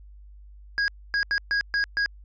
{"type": "tone bursts at uneven times", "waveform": "square", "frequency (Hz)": 1644, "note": "G#6", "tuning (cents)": -18, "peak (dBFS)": -22, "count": 6, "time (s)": [[0.78, 0.88], [1.14, 1.23], [1.31, 1.38], [1.51, 1.61], [1.74, 1.84], [1.97, 2.06]], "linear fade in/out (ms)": 0, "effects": ["added 50 Hz sine -44 dBFS peak until 2.24 s", "resampled to 16000 Hz"]}